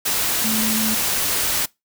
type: tone in noise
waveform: sine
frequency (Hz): 220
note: A3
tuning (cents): 0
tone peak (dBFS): -22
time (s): 0.44-0.95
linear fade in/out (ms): 10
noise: white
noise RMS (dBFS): -21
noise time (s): 0.05-1.66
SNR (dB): -4
effects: noise-tail reverb RT60 0.2 s tail -23 dB re dry